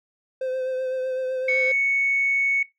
triangle tone with vibrato, 517 Hz, C5, 21 cents flat, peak -22 dBFS, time 0.41-1.72 s, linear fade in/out 5 ms, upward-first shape triangle, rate 7.9 Hz, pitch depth 26 cents each way
sine tone, 2217 Hz, C#7, in tune, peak -18 dBFS, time 1.48-2.63 s, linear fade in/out 5 ms
effects noise-tail reverb RT60 0.2 s tail -21 dB re dry + tanh soft clip ceiling -12 dBFS

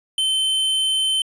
square tone, 3081 Hz, G7, 31 cents flat, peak -18 dBFS, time 0.18-1.22 s, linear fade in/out 2 ms, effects resampled to 22050 Hz

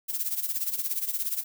violet noise with tremolo, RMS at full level -27 dBFS, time 0.08-1.44 s, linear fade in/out 20 ms, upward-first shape sine, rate 17 Hz, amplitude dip 75%, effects none

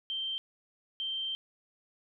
sine tone bursts at uneven times, 3136 Hz, G7, in tune, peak -32 dBFS, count 2, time 0.1-0.38 / 1-1.35 s, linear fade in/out 0 ms, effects none

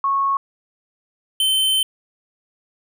sine / square tone pair in turn, 1100 / 3083 Hz, C#6 / G7, -14 / -29 cents, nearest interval octave + tritone, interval 1785 cents, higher second, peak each -16 dBFS, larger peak neither, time 0.04-0.37 / 1.4-1.83 s, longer second, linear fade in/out 2 ms, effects none

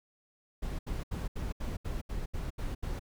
brown noise bursts, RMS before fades -35 dBFS, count 10, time 0.62-2.995 s, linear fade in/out 10 ms, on 170 ms, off 75 ms, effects none

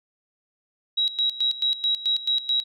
sine tone with tremolo, 3857 Hz, B7, 42 cents flat, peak -19 dBFS, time 0.97-2.64 s, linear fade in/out 10 ms, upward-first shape square, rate 4.6 Hz, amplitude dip 80%, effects none

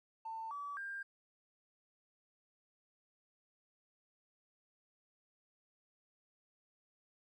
triangle tone with pitch steps, 895 / 1147 / 1596 Hz, A5 / D6 / G6, +29 / -41 / +31 cents, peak -37 dBFS, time 0.25-1.03 s, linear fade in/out 10 ms, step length 260 ms, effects tanh soft clip ceiling -39 dBFS

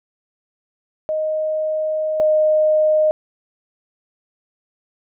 sine tone pair in turn, 622.3 / 617.6 Hz, D#5 / D#5, 0 / -13 cents, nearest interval unison, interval 13 cents, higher first, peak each -18 / -12 dBFS, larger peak second, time 1.09-2.2 / 2.2-3.11 s, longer first, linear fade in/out 0 ms, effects none

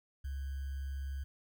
sine tone with sample-and-hold, 68.3 Hz, C#2, 25 cents flat, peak -36 dBFS, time 0.24-1.24 s, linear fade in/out 10 ms, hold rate 1575 Hz, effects none

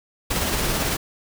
pink noise with tremolo, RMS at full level -22 dBFS, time 0.3-0.97 s, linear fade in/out 10 ms, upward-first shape sine, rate 18 Hz, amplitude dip 30%, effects none

